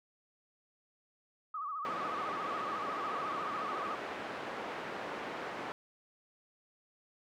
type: tone with vibrato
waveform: sine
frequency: 1196 Hz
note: D6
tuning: 31 cents sharp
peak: -36 dBFS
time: 1.54-3.95 s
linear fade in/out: 5 ms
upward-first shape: sine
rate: 14 Hz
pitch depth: 120 cents each way
type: band-pass noise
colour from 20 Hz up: pink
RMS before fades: -41 dBFS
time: 1.85-5.72 s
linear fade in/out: 0 ms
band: 360 to 1900 Hz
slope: 12 dB/octave
effects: none